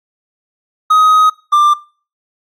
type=tone pair in turn; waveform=triangle; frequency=1258 / 1187.3 Hz; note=D#6 / D6; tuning=+19 / +19 cents; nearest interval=minor second; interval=100 cents; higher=first; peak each=-4 dBFS; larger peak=neither; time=0.9-1.3 / 1.52-1.74 s; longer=first; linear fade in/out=10 ms; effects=noise-tail reverb RT60 0.4 s tail -22 dB re dry + AAC 64 kbps